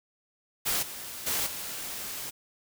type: noise with level steps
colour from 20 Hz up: white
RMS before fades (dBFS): -28 / -40 / -29 / -37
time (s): 0.65-2.31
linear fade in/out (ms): 20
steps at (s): 0.82 / 1.26 / 1.46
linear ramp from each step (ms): 10
effects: none